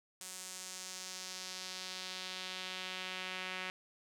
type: tone with band-pass filter sweep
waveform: sawtooth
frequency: 185.3 Hz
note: F#3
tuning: 3 cents sharp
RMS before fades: -44 dBFS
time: 0.21-3.7 s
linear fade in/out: 0 ms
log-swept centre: 8200 to 2400 Hz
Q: 1.6
effects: none